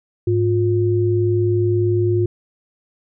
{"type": "tone pair together", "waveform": "sine", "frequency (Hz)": [105.37, 354.2], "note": ["G#2", "F4"], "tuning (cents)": [26, 24], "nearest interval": "octave + major sixth", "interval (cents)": 2098, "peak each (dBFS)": -17, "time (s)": [0.27, 2.26], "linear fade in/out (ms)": 5, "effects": []}